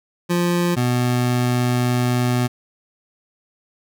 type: tone pair in turn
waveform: 25% pulse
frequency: 174.61 / 123.47 Hz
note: F3 / B2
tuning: 0 / 0 cents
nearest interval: tritone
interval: 600 cents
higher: first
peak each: -13 dBFS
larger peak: neither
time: 0.29-0.76 / 0.76-2.48 s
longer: second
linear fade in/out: 20 ms
effects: none